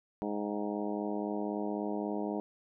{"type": "harmonic tone with a mistuned harmonic", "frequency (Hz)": 103.83, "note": "G#2", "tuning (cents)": 0, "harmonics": [2, 3, 4, 5, 6, 7, 8, 9], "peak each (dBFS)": [-37, -37, -39, -44, -42, -44, -46, -46], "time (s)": [0.22, 2.4], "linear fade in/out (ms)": 0, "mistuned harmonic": 8, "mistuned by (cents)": -57, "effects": []}